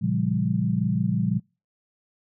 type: chord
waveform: sine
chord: G half-diminished seventh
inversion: first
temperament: equal with one note detuned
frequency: 116.54 / 138.59 / 174.61 / 200.5 Hz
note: Bb2 / Db3 / F3 / G3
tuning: 0 / 0 / 0 / +39 cents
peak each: -27 / -29 / -25 / -26 dBFS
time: 0.01-1.4 s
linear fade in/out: 20 ms
effects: noise-tail reverb RT60 0.3 s tail -26 dB re dry